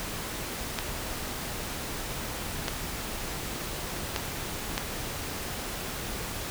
clicks, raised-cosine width 0.2 ms, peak -10 dBFS, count 4, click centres 0.788 / 2.682 / 4.162 / 4.779 s, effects pink hiss -35 dBFS RMS until 6.5 s

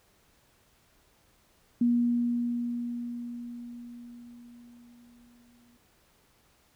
sine tone with exponential decay, 239.3 Hz, A#3, 46 cents sharp, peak -20 dBFS, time 1.81-5.77 s, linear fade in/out 5 ms, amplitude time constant 860 ms, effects pink hiss -65 dBFS RMS until 6.75 s

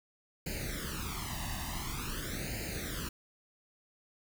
pink noise with flanger, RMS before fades -38 dBFS, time 0.46-3.09 s, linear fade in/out 5 ms, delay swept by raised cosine 0.43 to 1.08 ms, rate 0.47 Hz, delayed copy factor +0.9, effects none

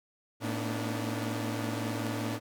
sawtooth tone cluster, 111.3 / 227.7 / 247 / 288.9 / 310.7 Hz, A2 / A#3 / B3 / D4 / D#4, +20 / -40 / 0 / -28 / -2 cents, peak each -31 / -37 / -36 / -33 / -37 dBFS, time 0.4-2.4 s, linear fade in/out 50 ms, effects none

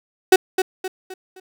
35% pulse tone with echo, 374.7 Hz, F#4, 22 cents sharp, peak -6 dBFS, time 0.32-0.36 s, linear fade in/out 5 ms, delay 260 ms, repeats 4, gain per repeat -8 dB, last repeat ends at 1.4 s, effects none

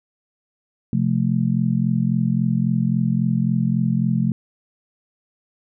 sine chord, F major, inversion second, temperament just, 130.96 / 174.61 / 218.3 Hz, C3 / F3 / A3, +2 / 0 / -13 cents, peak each -21 dBFS, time 0.93-4.32 s, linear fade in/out 2 ms, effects none

